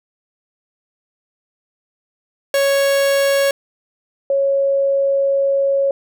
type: tone pair in turn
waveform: 45% pulse / sine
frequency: 554.4 / 551.5 Hz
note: C#5 / C#5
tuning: 0 / -9 cents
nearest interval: unison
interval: 9 cents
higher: first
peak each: -13 dBFS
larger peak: neither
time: 2.54-3.51 / 4.3-5.91 s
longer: second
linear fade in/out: 2 ms
effects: none